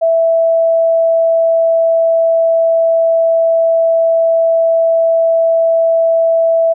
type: tone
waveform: sine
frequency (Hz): 659.3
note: E5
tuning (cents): 0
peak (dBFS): -8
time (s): 0.01-6.74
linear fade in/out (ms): 20
effects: none